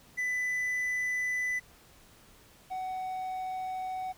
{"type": "tone pair in turn", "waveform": "triangle", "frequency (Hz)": [1996, 747.7], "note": ["B6", "F#5"], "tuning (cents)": [18, 18], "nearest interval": "octave + perfect fourth", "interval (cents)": 1700, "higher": "first", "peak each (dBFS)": [-27, -31], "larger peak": "first", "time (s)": [[0.17, 1.6], [2.7, 4.13]], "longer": "neither", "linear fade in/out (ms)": 20, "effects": ["pink hiss -58 dBFS RMS until 4.17 s"]}